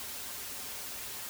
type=noise with comb filter; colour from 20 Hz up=white; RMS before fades=-41 dBFS; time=0-1.29 s; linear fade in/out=0 ms; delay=6.1 ms; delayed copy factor=-0.65; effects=none